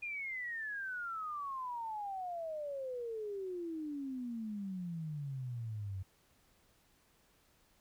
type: exponential sweep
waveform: sine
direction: down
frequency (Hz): 2456 to 92.5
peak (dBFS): -38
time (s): 0.02-6.03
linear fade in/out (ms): 10
effects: pink hiss -70 dBFS RMS until 7.8 s